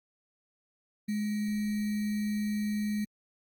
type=tone with sample-and-hold; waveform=sine; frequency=209.7 Hz; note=G#3; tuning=17 cents sharp; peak=-28 dBFS; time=1.08-3.05 s; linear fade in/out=10 ms; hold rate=2100 Hz; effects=Opus 32 kbps